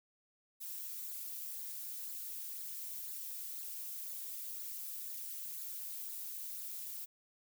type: noise with flanger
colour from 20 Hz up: violet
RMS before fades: -44 dBFS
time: 0.6-7.06 s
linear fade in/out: 20 ms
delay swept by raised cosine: 0.33 to 5.23 ms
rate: 2 Hz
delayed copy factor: -0.7
effects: none